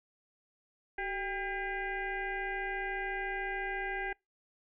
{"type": "tone with frequency modulation", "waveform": "sine", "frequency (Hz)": 1200, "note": "D6", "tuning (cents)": 37, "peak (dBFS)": -33, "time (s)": [0.98, 4.13], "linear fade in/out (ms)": 5, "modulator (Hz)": 409, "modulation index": 2.4, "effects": ["noise-tail reverb RT60 0.2 s tail -25 dB re dry"]}